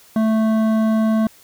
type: tone with hard clipping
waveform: triangle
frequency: 220.1 Hz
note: A3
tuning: 1 cent sharp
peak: -16 dBFS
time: 0.16-1.27 s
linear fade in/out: 2 ms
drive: 15 dB
effects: white hiss -49 dBFS RMS until 1.43 s